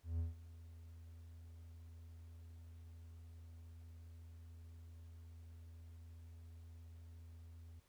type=tone with ADSR envelope; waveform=triangle; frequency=82.9 Hz; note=E2; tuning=10 cents sharp; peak=-33 dBFS; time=0.03-7.8 s; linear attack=160 ms; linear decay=150 ms; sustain=-18 dB; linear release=8 ms; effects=pink hiss -75 dBFS RMS until 7.88 s